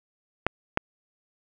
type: clicks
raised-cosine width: 0.5 ms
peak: -6 dBFS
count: 2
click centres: 0.466 / 0.774 s
effects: none